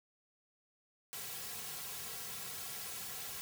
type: noise with comb filter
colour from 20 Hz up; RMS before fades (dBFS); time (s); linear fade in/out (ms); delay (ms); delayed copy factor
white; -44; 1.13-3.41; 0; 3.3; -0.8
effects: none